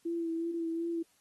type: tone with vibrato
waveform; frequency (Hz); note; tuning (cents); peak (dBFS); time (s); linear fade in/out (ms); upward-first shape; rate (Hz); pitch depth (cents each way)
sine; 333.3; E4; +19; -31; 0.05-1.03; 10; sine; 2.7; 28
effects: white hiss -69 dBFS RMS until 1.2 s + AAC 32 kbps